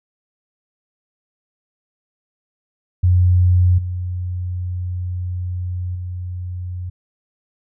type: tone with level steps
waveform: sine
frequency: 90 Hz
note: F#2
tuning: 47 cents flat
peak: -10 / -21 / -24 dBFS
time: 3.03-6.9 s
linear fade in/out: 10 ms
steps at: 3.78 / 5.95 s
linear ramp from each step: 5 ms
effects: none